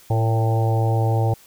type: harmonic tone with a mistuned harmonic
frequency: 112.3 Hz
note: A2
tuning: 36 cents sharp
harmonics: 1 / 3 / 4 / 5 / 6 / 7 / 8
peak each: -17 / -30 / -29 / -30 / -34 / -27 / -35 dBFS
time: 0.1-1.34 s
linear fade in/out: 5 ms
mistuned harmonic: 4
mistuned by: +21 cents
effects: white hiss -50 dBFS RMS until 1.46 s